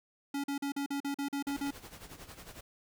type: tone bursts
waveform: square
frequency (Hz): 281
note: C#4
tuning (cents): +24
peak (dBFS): -33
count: 10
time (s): 0.34-1.708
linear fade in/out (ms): 5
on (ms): 99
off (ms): 42
type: noise with tremolo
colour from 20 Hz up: pink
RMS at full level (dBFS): -47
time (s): 1.47-2.61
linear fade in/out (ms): 5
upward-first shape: sine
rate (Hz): 11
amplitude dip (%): 70
effects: none